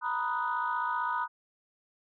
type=chord; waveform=sine; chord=B major seventh; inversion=third; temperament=equal; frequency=932.3 / 987.8 / 1244.5 / 1480 Hz; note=A#5 / B5 / D#6 / F#6; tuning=0 / 0 / 0 / 0 cents; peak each=-34 / -32 / -33 / -35 dBFS; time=0.01-1.28 s; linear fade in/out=50 ms; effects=tanh soft clip ceiling -20 dBFS